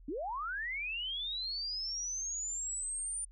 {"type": "linear sweep", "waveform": "sine", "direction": "up", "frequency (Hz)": [250, 9280], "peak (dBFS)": -35, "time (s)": [0.08, 3.25], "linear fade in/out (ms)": 5, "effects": ["added 41 Hz sine -52 dBFS peak until 3.31 s"]}